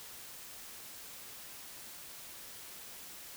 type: silence
effects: white hiss -49 dBFS RMS until 3.36 s